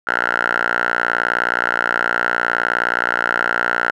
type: tone with band-pass filter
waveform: 5% pulse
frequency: 59.3 Hz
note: A#1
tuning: 30 cents sharp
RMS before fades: -19 dBFS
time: 0.07-3.91 s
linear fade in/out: 5 ms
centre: 1400 Hz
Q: 7.9
effects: none